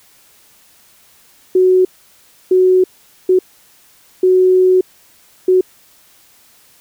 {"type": "tone bursts at uneven times", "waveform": "sine", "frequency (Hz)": 370, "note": "F#4", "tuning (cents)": 0, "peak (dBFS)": -7, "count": 5, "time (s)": [[1.55, 1.85], [2.51, 2.84], [3.29, 3.39], [4.23, 4.81], [5.48, 5.61]], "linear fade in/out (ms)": 5, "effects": ["white hiss -49 dBFS RMS until 6.8 s"]}